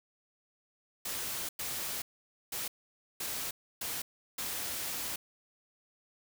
white noise bursts at uneven times, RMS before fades -37 dBFS, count 6, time 1.05-1.49 / 1.59-2.02 / 2.52-2.68 / 3.2-3.51 / 3.81-4.02 / 4.38-5.16 s, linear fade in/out 5 ms, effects none

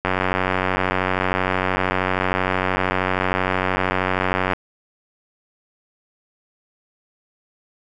click train, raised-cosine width 0.5 ms, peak -4 dBFS, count 418, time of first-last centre 0.05-4.534 s, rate 93 Hz, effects none

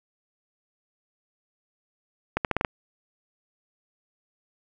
accelerating click train, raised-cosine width 0.5 ms, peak -8 dBFS, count 6, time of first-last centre 2.37-2.648 s, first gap 78 ms, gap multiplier 0.83, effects none

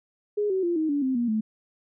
sine tone with pitch steps, 415.3 / 378.6 / 345.2 / 314.7 / 287 / 261.6 / 238.5 / 217.5 Hz, G#4 / F#4 / F4 / D#4 / D4 / C4 / A#3 / A3, 0 / +40 / -20 / +20 / -40 / 0 / +40 / -20 cents, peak -22 dBFS, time 0.37-1.41 s, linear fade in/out 10 ms, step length 130 ms, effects none

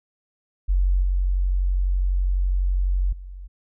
sine tone with level steps, 46 Hz, F#1, 9 cents flat, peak -16 / -18 / -34 dBFS, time 0.68-3.48 s, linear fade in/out 20 ms, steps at 1.02 / 3.12 s, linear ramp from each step 10 ms, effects none

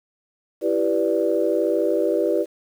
sine chord, E minor seventh, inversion none, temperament equal with one note detuned, 332.5 / 392 / 493.9 / 587.3 Hz, E4 / G4 / B4 / D5, +15 / 0 / 0 / 0 cents, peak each -23 dBFS, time 0.61-2.46 s, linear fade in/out 50 ms, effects tanh soft clip ceiling -7 dBFS + 8-bit

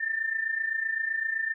sine tone pair together, 1770.2 / 1798 Hz, A6 / A6, +10 / +37 cents, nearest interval unison, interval 27 cents, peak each -32 / -28 dBFS, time 0-1.54 s, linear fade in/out 10 ms, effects none

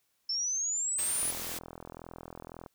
sine exponential sweep, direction up, 5300 to 10040 Hz, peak -29 dBFS, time 0.29-1.31 s, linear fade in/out 5 ms
white noise, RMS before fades -38 dBFS, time 0.98-1.59 s, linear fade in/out 10 ms
click train, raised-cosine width 1 ms, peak -29 dBFS, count 61, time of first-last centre 1.23-2.662 s, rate 41.9 Hz
effects white hiss -75 dBFS RMS until 2.74 s

